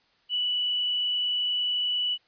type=tone with frequency modulation; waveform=sine; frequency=2958 Hz; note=F#7; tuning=1 cent flat; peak=-24 dBFS; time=0.29-2.18 s; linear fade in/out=50 ms; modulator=28.6 Hz; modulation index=0.94; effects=white hiss -65 dBFS RMS until 2.27 s + resampled to 11025 Hz